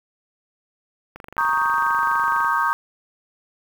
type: click train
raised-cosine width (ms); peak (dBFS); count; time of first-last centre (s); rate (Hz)
0.5; -22; 32; 1.16-2.446; 24.1
type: chord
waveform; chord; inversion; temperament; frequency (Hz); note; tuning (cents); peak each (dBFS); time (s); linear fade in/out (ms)
sine; Eb dominant seventh; second; equal; 932.3 / 1108.7 / 1244.5 / 1568; Bb5 / Db6 / Eb6 / G6; 0 / 0 / 0 / 0; -23; 1.38-2.73; 0
effects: 7-bit